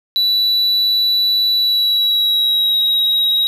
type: tone with pitch glide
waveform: triangle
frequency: 3951 to 3821 Hz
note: B7 to A#7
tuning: 0 to +42 cents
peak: -11 dBFS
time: 0.16-3.47 s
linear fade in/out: 0 ms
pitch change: -58 cents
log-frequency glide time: 1.55-2.81 s
effects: none